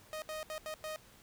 sawtooth tone bursts at uneven times, 622.3 Hz, D#5, in tune, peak -35 dBFS, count 5, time 0.13-0.22 / 0.29-0.43 / 0.5-0.58 / 0.66-0.74 / 0.84-0.96 s, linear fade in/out 0 ms, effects pink hiss -60 dBFS RMS until 1.22 s

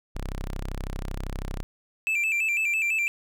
sawtooth tone, 32.7 Hz, C1, in tune, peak -26 dBFS, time 0.15-1.63 s, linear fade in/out 0 ms
triangle tone with vibrato, 2489 Hz, D#7, in tune, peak -21 dBFS, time 2.07-3.08 s, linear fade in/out 0 ms, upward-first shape square, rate 6 Hz, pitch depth 90 cents each way
effects none

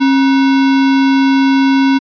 sine tone with sample-and-hold, 270 Hz, C#4, 45 cents flat, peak -7 dBFS, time 0-1.99 s, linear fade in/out 20 ms, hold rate 1225 Hz, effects resampled to 11025 Hz

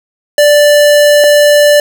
square tone pair in turn, 587.3 / 587.3 Hz, D5 / D5, 0 / 0 cents, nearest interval unison, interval 0 cents, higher neither, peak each -4 dBFS, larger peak neither, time 0.38-1.24 / 1.24-1.8 s, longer first, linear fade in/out 2 ms, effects none

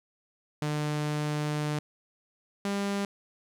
sawtooth tone pair in turn, 149.8 / 200 Hz, D3 / G3, +35 / +35 cents, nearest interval perfect fourth, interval 500 cents, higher second, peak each -24 dBFS, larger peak neither, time 0.62-1.79 / 2.65-3.05 s, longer first, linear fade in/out 2 ms, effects low-pass 10000 Hz 12 dB/octave + 11-bit

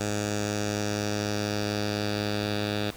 10% pulse tone with low-pass filter sweep, 104.1 Hz, G#2, 5 cents sharp, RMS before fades -29 dBFS, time 0-2.91 s, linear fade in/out 10 ms, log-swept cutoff 7200 to 4000 Hz, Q 3.1, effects pink hiss -46 dBFS RMS until 2.96 s

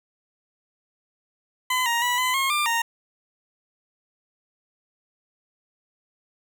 20% pulse tone with pitch steps, 1014 / 938 / 979 / 1012 / 1079 / 1193 / 927 Hz, B5 / A#5 / B5 / B5 / C#6 / D6 / A#5, +45 / +11 / -15 / +42 / -47 / +27 / -10 cents, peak -16 dBFS, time 1.7-2.82 s, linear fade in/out 5 ms, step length 160 ms, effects none

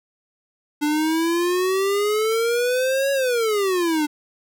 square exponential two-way sweep, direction up then down, 293.7 to 558 to 293.7 Hz, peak -19 dBFS, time 0.81-4.07 s, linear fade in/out 20 ms, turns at 3.12 s, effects none

